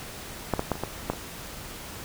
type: clicks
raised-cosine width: 1 ms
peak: -9 / -11 / -10 / -23 / -14 / -10 / -23 dBFS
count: 7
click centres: 0.537 / 0.594 / 0.717 / 0.755 / 0.836 / 1.1 / 1.135 s
effects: pink hiss -40 dBFS RMS until 2.04 s